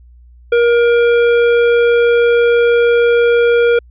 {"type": "tone with tanh clipping", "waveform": "sine", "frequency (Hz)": 473.1, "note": "A#4", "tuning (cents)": 26, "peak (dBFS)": -10, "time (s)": [0.52, 3.79], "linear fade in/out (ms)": 5, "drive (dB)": 16, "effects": ["added 60 Hz sine -39 dBFS peak until 3.9 s", "resampled to 8000 Hz"]}